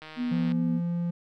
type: click train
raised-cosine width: 0.3 ms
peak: -27 dBFS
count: 79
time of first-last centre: 0.02-0.52 s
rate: 156 Hz
type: tone with vibrato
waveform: sine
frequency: 244.2 Hz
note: B3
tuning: 19 cents flat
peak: -26 dBFS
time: 0.16-0.81 s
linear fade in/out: 50 ms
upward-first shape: sine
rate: 4.7 Hz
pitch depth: 12 cents each way
type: tone with pitch glide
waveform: triangle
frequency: 171 to 172.39 Hz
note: F3 to F3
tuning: -36 to -22 cents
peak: -24 dBFS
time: 0.31-1.11 s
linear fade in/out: 10 ms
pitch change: +14 cents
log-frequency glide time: 0.44-0.98 s
effects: none